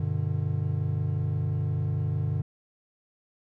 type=chord; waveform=triangle; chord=G major; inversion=none; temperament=equal with one note detuned; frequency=98 / 123.47 / 149.23 Hz; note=G2 / B2 / D3; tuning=0 / 0 / +28 cents; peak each=-27 / -29 / -27 dBFS; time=0-2.42 s; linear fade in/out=5 ms; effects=none